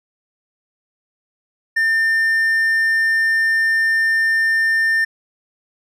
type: tone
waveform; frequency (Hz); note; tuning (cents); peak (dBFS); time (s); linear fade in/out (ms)
triangle; 1800; A6; +39; -12; 1.76-5.05; 10
effects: none